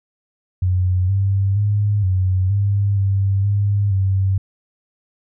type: tone with pitch steps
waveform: sine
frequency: 91.6 / 98 / 103.3 / 93.2 / 100.5 / 98 / 101.4 / 96.2 Hz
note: F#2 / G2 / G#2 / F#2 / G2 / G2 / G#2 / G2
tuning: -17 / 0 / -9 / +13 / +44 / 0 / -41 / -32 cents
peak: -14 dBFS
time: 0.62-4.38 s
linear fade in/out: 5 ms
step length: 470 ms
effects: none